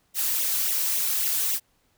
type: noise with flanger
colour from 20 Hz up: blue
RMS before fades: -25 dBFS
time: 0.14-1.6 s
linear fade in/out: 50 ms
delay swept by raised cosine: 0.31 to 3.31 ms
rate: 3.6 Hz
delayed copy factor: +0.7
effects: pink hiss -67 dBFS RMS until 1.97 s